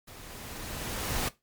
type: noise with level ramp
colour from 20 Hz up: pink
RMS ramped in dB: -48 to -29 dBFS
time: 0.07-1.29 s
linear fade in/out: 10 ms
effects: noise-tail reverb RT60 0.2 s tail -17 dB re dry + MP3 96 kbps